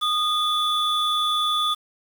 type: tone pair together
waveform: triangle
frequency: 1231 / 3460 Hz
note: D#6 / A7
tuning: -19 / -30 cents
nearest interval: octave + tritone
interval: 1789 cents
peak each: -21 dBFS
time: 0.01-1.75 s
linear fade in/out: 20 ms
effects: 7-bit